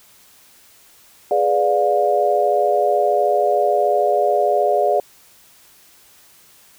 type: chord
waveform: sine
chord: G# diminished seventh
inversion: none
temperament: equal with one note detuned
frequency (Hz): 415.3 / 493.9 / 587.3 / 710.3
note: G#4 / B4 / D5 / F5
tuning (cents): 0 / 0 / 0 / +29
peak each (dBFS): -20 / -24 / -18 / -18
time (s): 1.31-5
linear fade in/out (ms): 2
effects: white hiss -50 dBFS RMS until 6.78 s